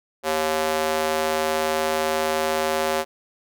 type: tone with high-pass filter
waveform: square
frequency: 78.4 Hz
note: D#2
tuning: 14 cents sharp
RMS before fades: -23 dBFS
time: 0.23-3.05 s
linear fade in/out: 50 ms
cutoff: 520 Hz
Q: 1.6
effects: none